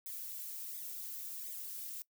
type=noise with flanger; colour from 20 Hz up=violet; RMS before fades=-44 dBFS; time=0.06-2.02 s; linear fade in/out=0 ms; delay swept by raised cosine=0.69 to 3.89 ms; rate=1.4 Hz; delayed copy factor=-0.85; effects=noise-tail reverb RT60 0.1 s tail -21 dB re dry